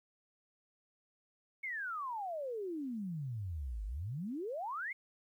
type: exponential two-way sweep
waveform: sine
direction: down then up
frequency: 2228 to 48.34 to 2228 Hz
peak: -37 dBFS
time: 1.63-4.93 s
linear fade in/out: 10 ms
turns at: 3.85 s
effects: 12-bit